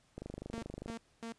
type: click train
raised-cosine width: 2 ms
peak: -29 dBFS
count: 19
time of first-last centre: 0.18-0.9 s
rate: 25 Hz
type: tone bursts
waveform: sawtooth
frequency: 229.1 Hz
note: A#3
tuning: 30 cents flat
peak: -37 dBFS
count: 3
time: 0.53-1.324 s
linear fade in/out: 2 ms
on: 98 ms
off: 250 ms
effects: pink hiss -70 dBFS RMS until 1.38 s + resampled to 22050 Hz